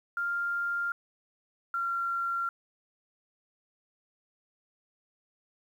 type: tone pair in turn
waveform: sine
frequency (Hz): 1396.9 / 1375.3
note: F6 / F6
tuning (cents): 0 / -27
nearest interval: unison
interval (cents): 27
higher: first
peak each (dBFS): -28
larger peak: neither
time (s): 0.17-0.92 / 1.74-2.49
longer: neither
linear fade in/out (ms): 2
effects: 10-bit